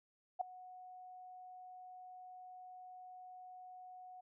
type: tone with ADSR envelope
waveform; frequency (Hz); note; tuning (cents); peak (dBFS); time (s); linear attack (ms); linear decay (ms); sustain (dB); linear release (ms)
sine; 735; F#5; -12; -30; 0.39-4.21; 21; 4; -21; 10
effects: none